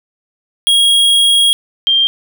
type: tone pair in turn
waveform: square / sine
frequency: 3288 / 3182 Hz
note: G#7 / G7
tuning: -18 / +25 cents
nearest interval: minor second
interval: 57 cents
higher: first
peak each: -8 dBFS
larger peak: neither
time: 0.67-1.53 / 1.87-2.07 s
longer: first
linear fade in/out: 0 ms
effects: none